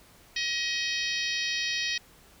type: harmonic tone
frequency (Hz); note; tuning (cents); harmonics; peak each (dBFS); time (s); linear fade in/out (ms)
632; D#5; +27; 3 / 4 / 5 / 6 / 7 / 8 / 9; -33 / -34 / -35 / -36 / -36 / -37 / -38; 0.36-1.98; 5
effects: pink hiss -56 dBFS RMS until 2.4 s